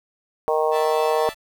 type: harmonic tone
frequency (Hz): 155.56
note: D#3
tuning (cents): 0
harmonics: 3 / 4 / 5 / 6 / 7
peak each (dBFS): -21 / -23 / -25 / -27 / -28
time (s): 0.48-1.29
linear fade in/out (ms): 0
type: chord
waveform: 10% pulse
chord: D suspended second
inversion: none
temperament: equal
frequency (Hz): 587.3 / 659.3 / 880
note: D5 / E5 / A5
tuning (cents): 0 / 0 / 0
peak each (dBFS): -31 / -26 / -27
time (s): 0.71-1.35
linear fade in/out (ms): 50
effects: 8-bit